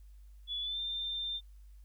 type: tone with pitch glide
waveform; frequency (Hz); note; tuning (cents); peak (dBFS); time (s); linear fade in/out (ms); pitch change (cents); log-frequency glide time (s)
sine; 3425 to 3591; A7 to A7; -47 to +35; -34; 0.47-1.41; 50; +82; 0.61-0.79
effects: added 50 Hz sine -51 dBFS peak until 1.84 s + white hiss -75 dBFS RMS until 1.84 s